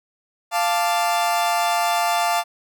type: chord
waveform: 40% pulse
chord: D minor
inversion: first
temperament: equal with one note detuned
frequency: 696 / 880 / 1174.7 Hz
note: F5 / A5 / D6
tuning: -6 / 0 / 0 cents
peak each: -20 / -22 / -25 dBFS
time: 0.51-2.44 s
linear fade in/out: 50 ms
effects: none